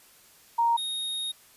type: tone pair in turn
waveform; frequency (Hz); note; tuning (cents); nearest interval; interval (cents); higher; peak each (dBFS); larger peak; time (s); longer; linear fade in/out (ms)
sine / square; 932.3 / 3729; A#5 / A#7; 0 / 0; 2 octaves; 2400; second; -20 / -30; first; 0.58-0.77 / 0.77-1.32; second; 10
effects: white hiss -56 dBFS RMS until 1.56 s + resampled to 32000 Hz